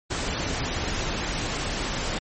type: noise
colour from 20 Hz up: pink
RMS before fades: -28 dBFS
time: 0.1-2.19 s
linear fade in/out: 10 ms
effects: MP3 32 kbps